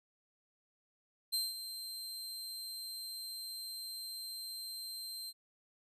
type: tone with ADSR envelope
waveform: sawtooth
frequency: 4137 Hz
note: C8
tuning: 20 cents flat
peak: -28 dBFS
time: 1.32-5.33 s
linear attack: 21 ms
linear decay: 190 ms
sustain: -11 dB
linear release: 42 ms
effects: resampled to 32000 Hz